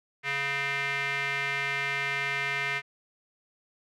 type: tone with band-pass filter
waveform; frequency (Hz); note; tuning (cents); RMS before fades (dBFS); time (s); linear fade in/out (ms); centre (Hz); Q
square; 139.9; C#3; +16; -30; 0.23-2.82; 50; 2100; 3.8
effects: none